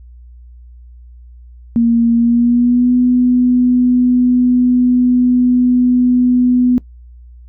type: tone with pitch glide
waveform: sine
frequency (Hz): 233.1 to 248.4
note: A#3 to B3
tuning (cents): 0 to +10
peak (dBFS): -8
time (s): 1.76-6.78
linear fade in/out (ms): 0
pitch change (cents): +110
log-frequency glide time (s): 2.14-2.94
effects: noise-tail reverb RT60 0.1 s tail -20 dB re dry + added 60 Hz sine -35 dBFS peak until 7.48 s